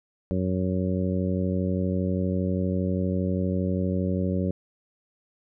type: harmonic tone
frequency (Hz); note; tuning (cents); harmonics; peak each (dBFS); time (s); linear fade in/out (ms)
92.5; F#2; 0; 1 / 2 / 3 / 4 / 5 / 6; -28 / -26 / -32 / -34 / -35 / -34; 0.31-4.51; 0
effects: none